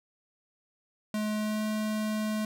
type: tone with pitch glide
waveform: square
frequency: 212.8 to 214.8 Hz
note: G#3 to A3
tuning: +42 to -41 cents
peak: -29 dBFS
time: 1.14-2.45 s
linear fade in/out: 2 ms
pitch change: +17 cents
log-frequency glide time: 1.35-1.64 s
effects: none